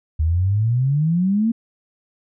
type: exponential sweep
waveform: sine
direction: up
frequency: 75.6 to 234.5 Hz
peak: -15 dBFS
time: 0.19-1.52 s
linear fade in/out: 10 ms
effects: none